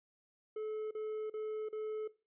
triangle tone bursts, 431.7 Hz, A4, 33 cents flat, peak -35 dBFS, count 4, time 0.56-2.077 s, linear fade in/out 5 ms, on 350 ms, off 39 ms, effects noise-tail reverb RT60 0.3 s tail -18 dB re dry + resampled to 8000 Hz

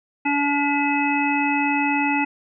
harmonic tone, 286.1 Hz, D4, 45 cents flat, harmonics 1 / 3 / 5 / 7 / 9, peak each -22 / -23 / -32 / -28 / -24 dBFS, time 0.25-2.25 s, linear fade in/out 10 ms, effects none

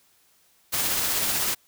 white noise with tremolo, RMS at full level -24 dBFS, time 0.72-1.55 s, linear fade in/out 20 ms, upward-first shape sine, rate 16 Hz, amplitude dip 25%, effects white hiss -62 dBFS RMS until 1.67 s

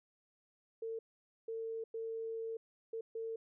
sine tone bursts at uneven times, 451.1 Hz, A4, 43 cents sharp, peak -38 dBFS, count 5, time 0.82-0.99 / 1.48-1.84 / 1.94-2.57 / 2.93-3.01 / 3.15-3.36 s, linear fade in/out 5 ms, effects none

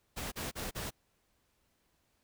pink noise bursts, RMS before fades -39 dBFS, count 4, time 0.16-0.908 s, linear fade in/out 20 ms, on 160 ms, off 36 ms, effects pink hiss -75 dBFS RMS until 2.23 s

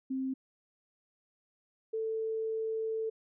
sine tone pair in turn, 263.7 / 443.5 Hz, C4 / A4, +14 / +14 cents, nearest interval major sixth, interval 900 cents, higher second, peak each -31 / -31 dBFS, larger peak neither, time 0.1-0.34 / 1.93-3.1 s, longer second, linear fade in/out 10 ms, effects none

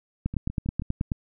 two click trains, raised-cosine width 5 ms, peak -21 / -13 dBFS, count 4 / 9, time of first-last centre 0.34-0.821 / 0.26-1.118 s, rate 6.24 / 9.32 Hz, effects none

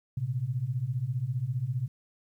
sine beating tone pair, 116.5 / 131.5 Hz, A#2 / C3, -1 / +9 cents, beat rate 15 Hz, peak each -32 / -30 dBFS, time 0.17-1.88 s, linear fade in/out 5 ms, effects 11-bit

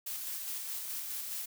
blue noise with tremolo, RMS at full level -38 dBFS, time 0.06-1.46 s, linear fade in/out 10 ms, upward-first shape square, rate 4.8 Hz, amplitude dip 25%, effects none

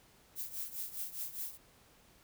violet noise with tremolo, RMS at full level -38 dBFS, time 0.35-1.58 s, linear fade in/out 50 ms, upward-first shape triangle, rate 4.9 Hz, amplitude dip 85%, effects pink hiss -64 dBFS RMS until 2.23 s

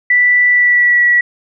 sine tone with pitch glide, 1971 to 1937.1 Hz, B6 to B6, -4 to -34 cents, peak -7 dBFS, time 0.1-1.21 s, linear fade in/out 5 ms, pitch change -30 cents, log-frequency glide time 0.49-1.04 s, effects none

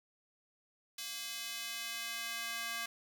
square tone with high-pass filter sweep, 231.2 Hz, A#3, 14 cents flat, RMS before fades -41 dBFS, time 0.98-2.86 s, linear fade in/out 5 ms, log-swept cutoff 3500 to 1600 Hz, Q 1, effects none

